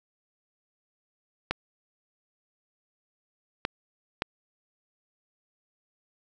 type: clicks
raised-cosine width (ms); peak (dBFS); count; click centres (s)
0.3; -10; 3; 1.51 / 3.651 / 4.221
effects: none